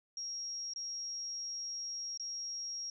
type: tone with dropouts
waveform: sine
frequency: 5600 Hz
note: F8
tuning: 4 cents sharp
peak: -38 dBFS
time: 0.17-2.9 s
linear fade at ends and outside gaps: 2 ms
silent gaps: 0.736-0.76 / 2.175-2.197 s
effects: none